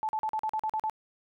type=tone bursts; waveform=sine; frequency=870 Hz; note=A5; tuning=20 cents flat; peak=-27 dBFS; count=9; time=0.03-0.897 s; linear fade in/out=0 ms; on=59 ms; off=42 ms; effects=none